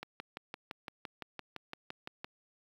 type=click train; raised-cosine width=0.3 ms; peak=-24 dBFS; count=14; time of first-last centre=0.03-2.245 s; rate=5.87 Hz; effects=high-pass 100 Hz 12 dB/octave + 9-bit